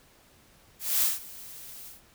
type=noise with ADSR envelope; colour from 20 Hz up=blue; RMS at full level=-23 dBFS; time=0.79-2.02 s; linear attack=230 ms; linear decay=170 ms; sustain=-21 dB; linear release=150 ms; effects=pink hiss -59 dBFS RMS until 2.14 s